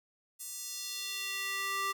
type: tone with high-pass filter sweep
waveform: square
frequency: 392 Hz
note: G4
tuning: in tune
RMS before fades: -37 dBFS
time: 0.39-1.93 s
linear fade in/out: 20 ms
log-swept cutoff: 8600 to 1100 Hz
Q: 1.5
effects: none